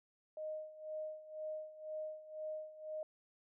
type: tone with tremolo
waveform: sine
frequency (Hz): 620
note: D#5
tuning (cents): -6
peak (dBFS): -39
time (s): 0.37-3.03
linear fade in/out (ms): 2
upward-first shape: sine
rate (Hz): 2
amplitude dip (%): 80
effects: none